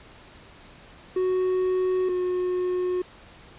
triangle tone pair in turn, 370 / 362.8 Hz, F#4 / F#4, 0 / -34 cents, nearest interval unison, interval 34 cents, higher first, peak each -19 / -21 dBFS, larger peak first, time 1.16-2.09 / 2.09-3.02 s, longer neither, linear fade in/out 5 ms, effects pink hiss -49 dBFS RMS until 3.58 s + resampled to 8000 Hz

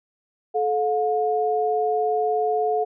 sine tone pair together, 433 / 716.4 Hz, A4 / F5, -28 / +44 cents, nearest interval major sixth, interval 872 cents, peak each -22 dBFS, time 0.54-2.85 s, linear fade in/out 20 ms, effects none

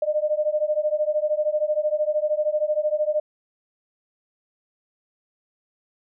sine beating tone pair, 600 / 613 Hz, D5 / D#5, +37 / -26 cents, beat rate 13 Hz, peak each -23 dBFS, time 0.02-3.2 s, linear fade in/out 5 ms, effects none

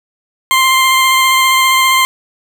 20% pulse tone with vibrato, 1050 Hz, C6, 6 cents sharp, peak -3 dBFS, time 0.51-2.05 s, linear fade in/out 0 ms, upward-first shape square, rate 15 Hz, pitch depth 10 cents each way, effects none

